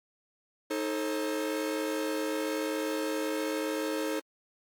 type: tone cluster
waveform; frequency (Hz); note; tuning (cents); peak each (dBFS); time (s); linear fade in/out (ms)
45% pulse; 312.7 / 438 / 537; D#4 / A4 / C5; +9 / -8 / +45; -33 / -35 / -35; 0.7-4.2; 10
effects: AAC 64 kbps